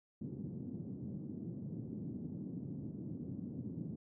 white band-pass noise, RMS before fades -44 dBFS, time 0.21-3.96 s, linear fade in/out 5 ms, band 110 to 270 Hz, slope 24 dB/octave, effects none

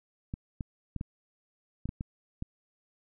clicks, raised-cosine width 5 ms, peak -22 dBFS, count 8, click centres 0.339 / 0.608 / 0.963 / 1.011 / 1.856 / 1.891 / 2.009 / 2.424 s, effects none

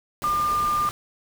sine tone in noise, 1200 Hz, D6, 37 cents sharp, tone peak -20 dBFS, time 0.24-0.89 s, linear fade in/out 0 ms, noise pink, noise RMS -35 dBFS, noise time 0.22-0.91 s, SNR +12 dB, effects none

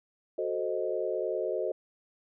sine chord, F# diminished seventh, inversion none, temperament equal, 370 / 440 / 523.3 / 622.3 Hz, F#4 / A4 / C5 / Eb5, 0 / 0 / 0 / 0 cents, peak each -34 dBFS, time 0.38-1.72 s, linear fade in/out 5 ms, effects none

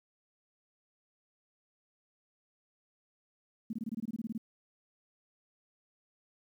sine tone bursts, 223.6 Hz, A3, 28 cents sharp, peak -33 dBFS, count 13, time 3.7-4.379 s, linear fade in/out 5 ms, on 31 ms, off 23 ms, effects 11-bit

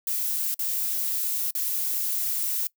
violet noise with dropouts, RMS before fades -27 dBFS, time 0.07-2.67 s, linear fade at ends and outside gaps 2 ms, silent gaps 0.543-0.592 / 1.508-1.55 s, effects noise-tail reverb RT60 0.1 s tail -22 dB re dry

